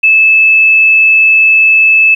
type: tone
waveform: sine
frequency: 2615 Hz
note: E7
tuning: 15 cents flat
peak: -3 dBFS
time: 0.03-2.15 s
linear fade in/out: 10 ms
effects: 7-bit